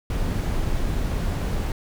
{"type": "noise", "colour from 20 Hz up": "brown", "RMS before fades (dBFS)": -24, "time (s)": [0.1, 1.72], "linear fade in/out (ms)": 2, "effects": []}